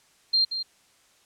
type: tone with echo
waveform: sine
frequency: 4186 Hz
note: C8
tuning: in tune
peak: -18 dBFS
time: 0.33-0.45 s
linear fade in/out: 10 ms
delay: 180 ms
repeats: 1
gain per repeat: -9 dB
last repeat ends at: 0.63 s
effects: white hiss -61 dBFS RMS until 1.25 s + low-pass 9000 Hz 12 dB/octave